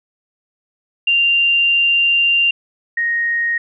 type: tone pair in turn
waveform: sine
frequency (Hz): 2783 / 1868.2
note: F7 / A#6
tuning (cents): -7 / +3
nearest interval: perfect fifth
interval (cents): 690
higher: first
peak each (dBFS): -11 / -15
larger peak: first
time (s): 1.07-2.51 / 2.97-3.58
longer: first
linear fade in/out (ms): 5
effects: none